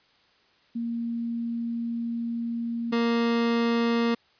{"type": "tone pair in turn", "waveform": ["sine", "30% pulse"], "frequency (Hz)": [233.3, 233.3], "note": ["A#3", "A#3"], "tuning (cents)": [2, 2], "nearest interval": "unison", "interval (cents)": 0, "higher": "neither", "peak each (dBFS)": [-27, -19], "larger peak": "second", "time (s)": [[0.75, 2.92], [2.92, 4.15]], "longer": "first", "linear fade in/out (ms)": 10, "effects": ["white hiss -62 dBFS RMS until 4.39 s", "resampled to 11025 Hz"]}